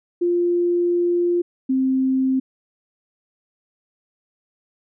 sine tone pair in turn, 349.2 / 262.7 Hz, F4 / C4, 0 / +7 cents, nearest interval perfect fourth, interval 493 cents, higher first, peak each -16 dBFS, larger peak neither, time 0.21-1.42 / 1.69-2.4 s, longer first, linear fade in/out 10 ms, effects none

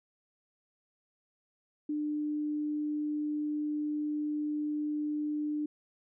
sine tone, 299.2 Hz, D4, 32 cents sharp, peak -30 dBFS, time 1.89-5.66 s, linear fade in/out 5 ms, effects none

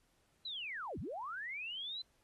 sine linear two-way sweep, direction down then up, 4081 to 58.27 to 4081 Hz, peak -40 dBFS, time 0.45-2.02 s, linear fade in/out 5 ms, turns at 0.99 s, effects pink hiss -75 dBFS RMS until 2.23 s + AAC 32 kbps

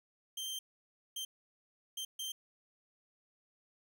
sawtooth tone bursts at uneven times, 3145 Hz, G7, 5 cents sharp, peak -35 dBFS, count 4, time 0.37-0.59 / 1.16-1.25 / 1.97-2.05 / 2.19-2.32 s, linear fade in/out 5 ms, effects none

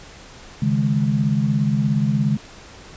sine chord, C# suspended second, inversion none, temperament equal, 138.59 / 155.56 / 207.7 Hz, C#3 / D#3 / G#3, 0 / 0 / 0 cents, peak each -20 / -22 / -20 dBFS, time 0.62-2.37 s, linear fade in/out 5 ms, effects pink hiss -42 dBFS RMS until 2.96 s + resampled to 16000 Hz

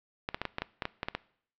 clicks, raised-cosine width 0.3 ms, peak -15 dBFS, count 11, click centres 0.289 / 0.345 / 0.416 / 0.453 / 0.584 / 0.62 / 0.822 / 0.854 / 1.031 / 1.085 / 1.15 s, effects noise-tail reverb RT60 0.6 s tail -21 dB re dry + low-pass 4000 Hz 12 dB/octave

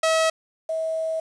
sawtooth / sine tone pair in turn, 644 / 644 Hz, E5 / E5, -41 / -41 cents, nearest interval unison, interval 0 cents, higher neither, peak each -14 / -23 dBFS, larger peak first, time 0.03-0.3 / 0.69-1.2 s, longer second, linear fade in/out 5 ms, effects resampled to 22050 Hz + 8-bit

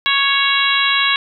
harmonic tone, 554.4 Hz, C#5, in tune, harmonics 2 / 3 / 4 / 5 / 6 / 7, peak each -20 / -20 / -20 / -20 / -20 / -20 dBFS, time 0.06-1.16 s, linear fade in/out 0 ms, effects none

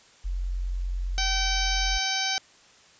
sine tone, 45 Hz, F#1, 47 cents flat, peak -26 dBFS, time 0.24-1.99 s, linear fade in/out 20 ms
harmonic tone, 770 Hz, G5, 31 cents flat, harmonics 1 / 2 / 3 / 4 / 5 / 6 / 7 / 8, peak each -33 / -33 / -33 / -33 / -33 / -33 / -33 / -33 dBFS, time 1.18-2.38 s, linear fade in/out 0 ms
effects white hiss -55 dBFS RMS until 2.99 s + resampled to 16000 Hz

